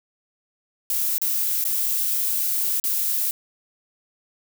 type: noise with dropouts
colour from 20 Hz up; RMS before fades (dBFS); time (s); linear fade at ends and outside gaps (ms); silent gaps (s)
violet; -23; 0.9-3.31; 1; 1.181-1.216 / 1.641-1.651 / 2.799-2.839
effects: none